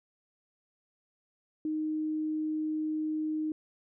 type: tone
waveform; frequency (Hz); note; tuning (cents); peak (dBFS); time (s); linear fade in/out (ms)
sine; 310; D#4; -6; -29; 1.65-3.52; 2
effects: none